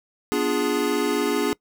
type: chord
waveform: square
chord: B diminished seventh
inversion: none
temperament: equal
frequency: 246.9 / 293.7 / 349.2 / 415.3 Hz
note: B3 / D4 / F4 / Ab4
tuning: 0 / 0 / 0 / 0 cents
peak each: -29 / -26 / -29 / -25 dBFS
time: 0.32-1.53 s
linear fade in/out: 0 ms
effects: noise-tail reverb RT60 0.1 s tail -23 dB re dry